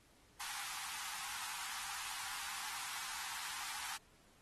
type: high-pass noise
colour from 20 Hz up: pink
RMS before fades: -45 dBFS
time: 0.4-3.97 s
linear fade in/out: 5 ms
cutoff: 780 Hz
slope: 96 dB/octave
effects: pink hiss -68 dBFS RMS until 4.41 s + AAC 32 kbps